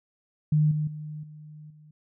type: tone with level steps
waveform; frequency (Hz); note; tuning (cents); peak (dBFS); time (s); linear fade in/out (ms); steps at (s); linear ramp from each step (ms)
sine; 152.1; D#3; -39; -18 / -24 / -34 / -42 / -49; 0.52-1.91; 5; 0.71 / 0.87 / 1.23 / 1.7; 5
effects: none